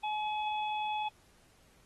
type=harmonic tone; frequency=850 Hz; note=G#5; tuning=40 cents sharp; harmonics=1 / 3 / 4; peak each=-32 / -42 / -44 dBFS; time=0.03-1.09 s; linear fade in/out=10 ms; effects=pink hiss -65 dBFS RMS until 1.85 s + AAC 32 kbps